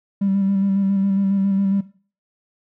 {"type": "tone with vibrato", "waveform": "triangle", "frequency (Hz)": 196, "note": "G3", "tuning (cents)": 0, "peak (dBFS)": -13, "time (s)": [0.21, 1.81], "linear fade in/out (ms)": 10, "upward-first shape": "square", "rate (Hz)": 7.3, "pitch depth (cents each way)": 22, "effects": ["noise-tail reverb RT60 0.4 s tail -19 dB re dry", "tanh soft clip ceiling -12 dBFS"]}